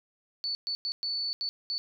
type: tone bursts at uneven times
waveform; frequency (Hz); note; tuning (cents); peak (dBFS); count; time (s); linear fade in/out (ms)
sine; 4473; C#8; +15; -29; 6; 0.44-0.55 / 0.67-0.75 / 0.85-0.92 / 1.03-1.33 / 1.41-1.49 / 1.7-1.78; 0
effects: none